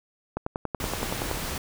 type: click train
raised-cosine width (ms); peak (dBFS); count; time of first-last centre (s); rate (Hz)
1; -14; 11; 0.37-1.313; 10.6
type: noise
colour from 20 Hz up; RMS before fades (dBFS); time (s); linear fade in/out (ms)
pink; -32; 0.8-1.58; 2
effects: none